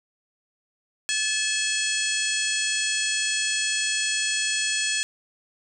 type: harmonic tone with a mistuned harmonic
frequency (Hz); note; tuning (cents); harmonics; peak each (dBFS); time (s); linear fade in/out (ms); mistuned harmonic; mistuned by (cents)
864; A5; -32; 2 / 3 / 4 / 5 / 6 / 7 / 8 / 9 / 10; -30 / -30 / -30 / -31 / -35 / -35 / -33 / -33 / -32; 1.09-5.03; 0; 4; -79
effects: none